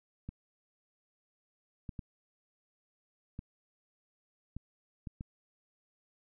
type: clicks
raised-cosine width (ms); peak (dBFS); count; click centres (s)
5; -28; 7; 0.29 / 1.892 / 1.992 / 3.391 / 4.566 / 5.072 / 5.209
effects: none